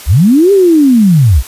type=linear two-way sweep; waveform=sine; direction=up then down; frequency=51 to 407.5 to 51 Hz; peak=-3 dBFS; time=0.06-1.43 s; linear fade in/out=50 ms; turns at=0.52 s; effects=white hiss -30 dBFS RMS until 1.47 s + resampled to 32000 Hz